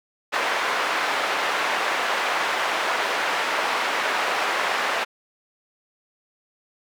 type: band-pass noise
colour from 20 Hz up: white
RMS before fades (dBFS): -24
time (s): 0.32-5.05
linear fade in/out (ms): 20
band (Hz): 550 to 1800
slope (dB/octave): 12
effects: none